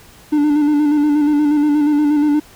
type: tone with vibrato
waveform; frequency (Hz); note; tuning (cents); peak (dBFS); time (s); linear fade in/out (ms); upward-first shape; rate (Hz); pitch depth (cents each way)
triangle; 295.9; D4; +13; -9; 0.32-2.4; 10; square; 8.4; 32
effects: pink hiss -44 dBFS RMS until 2.55 s